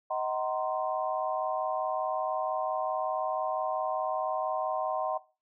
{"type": "chord", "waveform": "sine", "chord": "C half-diminished seventh", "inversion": "first", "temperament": "just", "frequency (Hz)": [627.9, 753.5, 941.9, 1046.5], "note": ["Eb5", "Gb5", "Bb5", "C6"], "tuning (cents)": [16, 31, 18, 0], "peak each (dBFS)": [-33, -33, -37, -35], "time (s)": [0.1, 5.18], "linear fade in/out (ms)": 10, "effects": ["noise-tail reverb RT60 0.3 s tail -18 dB re dry"]}